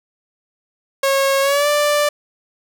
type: tone with pitch glide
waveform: sawtooth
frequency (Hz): 546 to 588.6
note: C#5 to D5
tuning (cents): -26 to +4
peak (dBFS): -10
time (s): 1.03-2.09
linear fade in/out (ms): 5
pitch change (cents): +130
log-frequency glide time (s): 1.41-1.68
effects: none